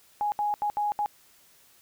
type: tone bursts at uneven times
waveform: sine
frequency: 830.6 Hz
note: G#5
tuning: in tune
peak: -24 dBFS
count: 5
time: 0.21-0.32 / 0.39-0.54 / 0.62-0.7 / 0.77-0.92 / 0.99-1.06 s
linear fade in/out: 0 ms
effects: white hiss -59 dBFS RMS until 1.81 s